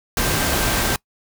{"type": "tone in noise", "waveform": "sine", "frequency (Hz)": 1569, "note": "G6", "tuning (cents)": 1, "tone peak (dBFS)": -30, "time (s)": [0.17, 0.96], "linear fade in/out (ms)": 2, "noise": "pink", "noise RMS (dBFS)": -20, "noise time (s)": [0.17, 0.96], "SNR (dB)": -13, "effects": ["noise-tail reverb RT60 0.1 s tail -24 dB re dry"]}